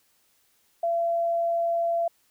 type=tone; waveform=sine; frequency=678 Hz; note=E5; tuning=49 cents sharp; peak=-22 dBFS; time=0.83-2.08 s; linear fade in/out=5 ms; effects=white hiss -66 dBFS RMS until 2.3 s